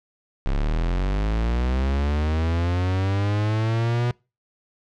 45% pulse linear sweep, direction up, 32.7 to 122.3 Hz, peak -20 dBFS, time 0.46-4.11 s, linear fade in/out 0 ms, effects noise-tail reverb RT60 0.3 s tail -26 dB re dry + low-pass 4000 Hz 12 dB/octave

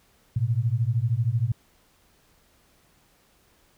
sine beating tone pair, 110 / 123 Hz, A2 / B2, 0 / -7 cents, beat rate 13 Hz, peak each -24 dBFS, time 0.36-1.52 s, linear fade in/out 5 ms, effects pink hiss -62 dBFS RMS until 3.77 s

